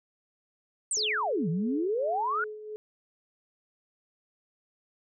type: exponential two-way sweep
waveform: sine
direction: down then up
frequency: 8960 to 153.5 to 1495 Hz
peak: -26 dBFS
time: 0.91-2.44 s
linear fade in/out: 2 ms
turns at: 1.49 s
type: tone with tremolo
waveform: sine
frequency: 426.9 Hz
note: G#4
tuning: 48 cents sharp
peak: -34 dBFS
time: 0.97-2.76 s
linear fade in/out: 0 ms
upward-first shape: sine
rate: 2.9 Hz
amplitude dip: 55%
effects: none